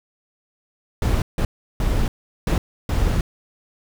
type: noise bursts at uneven times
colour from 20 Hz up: brown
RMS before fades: -19 dBFS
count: 5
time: 1.02-1.22 / 1.38-1.45 / 1.8-2.08 / 2.47-2.58 / 2.89-3.21 s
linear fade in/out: 2 ms
effects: none